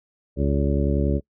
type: harmonic tone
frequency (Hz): 70.6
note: C#2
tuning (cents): +32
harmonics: 1 / 2 / 3 / 4 / 5 / 6 / 8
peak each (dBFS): -22 / -25 / -27 / -28 / -29 / -30 / -31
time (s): 0.36-1.21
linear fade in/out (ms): 50
effects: noise-tail reverb RT60 0.1 s tail -24 dB re dry